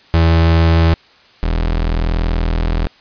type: tone pair in turn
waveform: 35% pulse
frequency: 82.41 / 41 Hz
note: E2 / E1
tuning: 0 / -9 cents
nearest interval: octave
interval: 1209 cents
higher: first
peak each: -7 / -12 dBFS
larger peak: first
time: 0.14-0.94 / 1.43-2.87 s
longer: second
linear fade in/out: 0 ms
effects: white hiss -47 dBFS RMS until 3 s + resampled to 11025 Hz